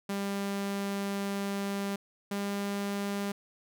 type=tone pair in turn; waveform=sawtooth; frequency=199 / 200.8 Hz; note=G3 / G3; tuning=+26 / +42 cents; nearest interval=unison; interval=16 cents; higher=second; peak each=-27 dBFS; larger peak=neither; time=0.09-1.96 / 2.31-3.32 s; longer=first; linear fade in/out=5 ms; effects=none